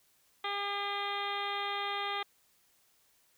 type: harmonic tone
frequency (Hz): 403.5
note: G#4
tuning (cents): -50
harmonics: 1 / 2 / 3 / 4 / 5 / 6 / 7 / 8 / 9 / 10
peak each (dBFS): -43 / -38 / -38 / -46 / -41 / -45 / -52 / -42 / -43 / -53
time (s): 0.44-2.23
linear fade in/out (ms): 5
effects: white hiss -69 dBFS RMS until 3.37 s